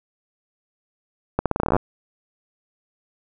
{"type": "accelerating click train", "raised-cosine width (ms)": 1, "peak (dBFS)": -5, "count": 14, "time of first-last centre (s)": [1.39, 1.765], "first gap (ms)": 67, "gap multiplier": 0.84, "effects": []}